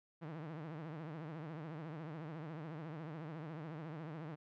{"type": "tone with vibrato", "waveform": "sawtooth", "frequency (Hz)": 157, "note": "D#3", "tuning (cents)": 16, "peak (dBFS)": -40, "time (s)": [0.21, 4.36], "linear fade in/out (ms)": 20, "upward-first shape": "triangle", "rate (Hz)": 14, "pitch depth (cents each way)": 160, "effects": ["low-pass 2000 Hz 12 dB/octave"]}